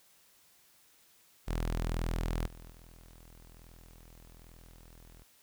sawtooth tone with level steps, 41.2 Hz, E1, in tune, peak -27 / -44 / -49 dBFS, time 1.47-5.24 s, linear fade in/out 20 ms, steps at 2.46 / 2.71 s, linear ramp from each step 2 ms, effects white hiss -64 dBFS RMS until 5.42 s

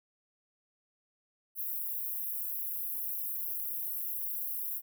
pink high-pass noise, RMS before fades -36 dBFS, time 1.55-4.82 s, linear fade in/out 50 ms, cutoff 12000 Hz, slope 48 dB/octave, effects none

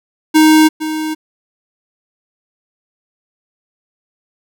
square tone with echo, 311.9 Hz, D#4, 4 cents sharp, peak -6 dBFS, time 0.34-0.69 s, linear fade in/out 20 ms, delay 460 ms, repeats 1, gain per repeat -12 dB, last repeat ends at 1.15 s, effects none

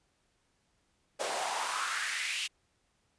pink noise with high-pass filter sweep, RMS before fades -34 dBFS, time 1.19-2.48 s, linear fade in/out 20 ms, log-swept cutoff 530 to 2900 Hz, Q 3.6, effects pink hiss -74 dBFS RMS until 3.18 s + resampled to 22050 Hz

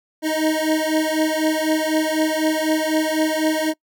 25% pulse beating tone pair, 311.1 / 315.1 Hz, D#4 / D#4, 0 / +22 cents, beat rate 4 Hz, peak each -17 / -17 dBFS, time 0.22-3.74 s, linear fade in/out 50 ms, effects noise-tail reverb RT60 0.1 s tail -25 dB re dry

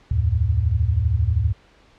sine tone cluster, 73.2 / 85.8 / 108.8 Hz, D2 / F2 / A2, -5 / -30 / -19 cents, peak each -21 dBFS, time 0.11-1.53 s, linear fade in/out 5 ms, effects pink hiss -54 dBFS RMS until 1.98 s + low-pass 4000 Hz 12 dB/octave

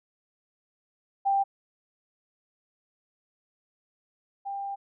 sine tone pair in turn, 789 / 794.5 Hz, G5 / G5, +11 / +23 cents, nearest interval unison, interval 12 cents, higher second, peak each -21 / -31 dBFS, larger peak first, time 1.25-1.44 / 4.45-4.76 s, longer second, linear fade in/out 20 ms, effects none

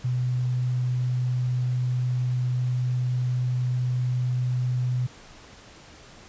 sine tone, 125 Hz, B2, 21 cents sharp, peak -22 dBFS, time 0.04-5.07 s, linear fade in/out 10 ms, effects pink hiss -48 dBFS RMS until 6.28 s + resampled to 16000 Hz

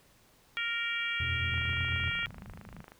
harmonic tone, 466.2 Hz, A#4, in tune, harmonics 3 / 4 / 5 / 6 / 7, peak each -37 / -37 / -34 / -40 / -39 dBFS, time 0.57-2.26 s, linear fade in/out 0 ms
triangle chord, E suspended second, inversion none, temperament equal with one note detuned, 84.38 / 92.5 / 123.47 Hz, E2 / F#2 / B2, +41 / 0 / 0 cents, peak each -33 / -39 / -36 dBFS, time 1.2-2.1 s, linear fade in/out 5 ms
white low-pass noise, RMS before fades -48 dBFS, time 1.39-2.85 s, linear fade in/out 50 ms, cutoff 210 Hz, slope 48 dB/octave
click train, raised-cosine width 0.5 ms, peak -33 dBFS, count 37, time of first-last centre 1.54-2.919 s, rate 26.1 Hz
effects pink hiss -63 dBFS RMS until 2.99 s

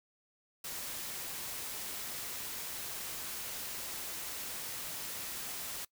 white noise, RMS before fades -41 dBFS, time 0.64-5.85 s, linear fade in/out 5 ms, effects noise-tail reverb RT60 0.1 s tail -22 dB re dry

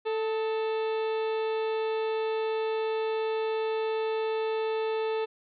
harmonic tone with a mistuned harmonic, 441.4 Hz, A4, 5 cents sharp, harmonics 1 / 2 / 3 / 4 / 5 / 6 / 7 / 8 / 9 / 10, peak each -27 / -36 / -43 / -46 / -50 / -43 / -56 / -48 / -53 / -59 dBFS, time 0.05-5.26 s, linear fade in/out 20 ms, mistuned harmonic 3, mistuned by -56 cents, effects none

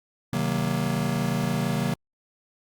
square chord, C half-diminished seventh, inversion none, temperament just, 130.81 / 156.98 / 188.37 / 235.5 Hz, C3 / Eb3 / Gb3 / Bb3, 0 / +16 / +31 / +18 cents, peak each -30 dBFS, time 0.33-1.94 s, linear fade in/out 2 ms, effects Opus 48 kbps

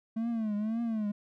triangle tone with vibrato, 220.1 Hz, A3, 1 cent sharp, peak -27 dBFS, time 0.16-1.12 s, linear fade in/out 10 ms, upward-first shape triangle, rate 1.9 Hz, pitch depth 130 cents each way, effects none

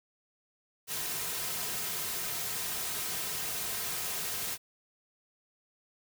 white noise with comb filter, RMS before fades -35 dBFS, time 0.87-4.58 s, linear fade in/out 50 ms, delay 3.5 ms, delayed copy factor -0.5, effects none

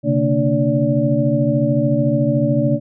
sine tone cluster, 128.9 / 142.6 / 230.2 / 293.9 / 576 Hz, C3 / C#3 / A#3 / D4 / D5, -26 / +49 / -22 / +1 / -34 cents, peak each -20 dBFS, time 0.03-2.8 s, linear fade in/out 50 ms, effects none

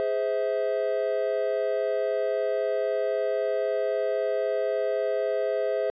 triangle chord, Ab augmented, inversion none, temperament just, 415.3 / 519.1 / 648.9 Hz, Ab4 / C5 / E5, 0 / -14 / -27 cents, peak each -27 / -26 / -26 dBFS, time 0-5.9 s, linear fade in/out 0 ms, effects resampled to 11025 Hz

